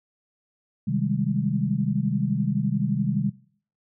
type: chord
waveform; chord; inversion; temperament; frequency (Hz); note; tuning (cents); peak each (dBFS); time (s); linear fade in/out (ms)
sine; Ab major seventh; first; equal; 130.81 / 155.56 / 196 / 207.7; C3 / Eb3 / G3 / Ab3; 0 / 0 / 0 / 0; -27; 0.87-3.3; 10
effects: noise-tail reverb RT60 0.5 s tail -19 dB re dry